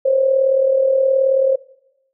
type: tone with amplitude modulation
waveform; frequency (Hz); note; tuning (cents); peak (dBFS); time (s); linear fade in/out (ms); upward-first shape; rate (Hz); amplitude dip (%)
sine; 533; C5; +32; -9; 0.05-1.56; 10; sine; 38.8; 60
effects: noise-tail reverb RT60 0.9 s tail -21 dB re dry

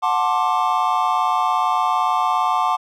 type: chord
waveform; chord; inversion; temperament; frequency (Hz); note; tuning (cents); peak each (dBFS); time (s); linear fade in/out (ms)
triangle; D dominant seventh; first; just; 734.2 / 881 / 1057.2 / 1174.7; F#5 / A5 / C6 / D6; -14 / +2 / +18 / 0; -20; 0.02-2.77; 20
effects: none

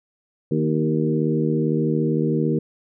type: harmonic tone with a mistuned harmonic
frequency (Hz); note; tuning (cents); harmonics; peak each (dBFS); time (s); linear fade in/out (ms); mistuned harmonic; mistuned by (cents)
77.7; D#2; -2; 2 / 3 / 4 / 5 / 6; -22 / -24 / -25 / -26 / -27; 0.51-2.59; 5; 4; +23
effects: none

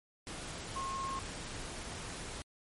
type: tone in noise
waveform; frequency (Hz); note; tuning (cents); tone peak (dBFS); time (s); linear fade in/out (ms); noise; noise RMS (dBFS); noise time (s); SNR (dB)
sine; 1076; C6; +48; -36; 0.76-1.19; 0; pink; -43; 0.27-2.42; +4
effects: MP3 48 kbps

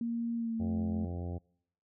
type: tone with pitch glide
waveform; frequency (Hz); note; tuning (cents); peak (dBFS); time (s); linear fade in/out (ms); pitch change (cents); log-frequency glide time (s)
sine; 233.1 to 216.2; A#3 to A3; 0 to -30; -31; 0.01-1.05; 2; -130; 0.36-0.85
type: harmonic tone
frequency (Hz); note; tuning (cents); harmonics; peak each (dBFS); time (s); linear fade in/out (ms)
87.5; F2; +4; 1 / 2 / 3 / 4 / 5 / 6 / 7 / 8 / 9; -36 / -42 / -46 / -48 / -50 / -52 / -53 / -54 / -55; 0.59-1.39; 20
effects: noise-tail reverb RT60 0.7 s tail -26 dB re dry

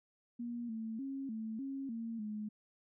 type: tone with pitch steps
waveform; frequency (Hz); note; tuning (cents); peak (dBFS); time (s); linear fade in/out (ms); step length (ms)
sine; 237.9 / 222.9 / 271.5 / 220.9 / 271.8 / 228.3 / 212.2; A#3 / A3 / C#4 / A3 / C#4 / A#3 / G#3; +35 / +23 / -36 / +7 / -34 / -36 / +38; -38; 0.39-2.49; 10; 300
effects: none

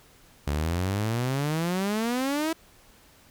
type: exponential sweep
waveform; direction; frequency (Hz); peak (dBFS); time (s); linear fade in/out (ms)
sawtooth; up; 70.1 to 330.5; -21; 0.47-2.53; 5
effects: pink hiss -56 dBFS RMS until 3.3 s

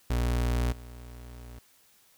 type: tone with level steps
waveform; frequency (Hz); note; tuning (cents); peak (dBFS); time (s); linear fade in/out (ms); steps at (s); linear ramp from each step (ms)
35% pulse; 60.2; B1; -44; -23 / -41; 0.1-1.59; 5; 0.71; 20
effects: white hiss -62 dBFS RMS until 2.17 s

